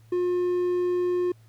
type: tone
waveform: triangle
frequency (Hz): 357.1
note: F4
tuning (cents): +39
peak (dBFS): -20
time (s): 0.12-1.32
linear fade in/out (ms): 5
effects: added 112 Hz sine -51 dBFS peak until 1.48 s + pink hiss -64 dBFS RMS until 1.48 s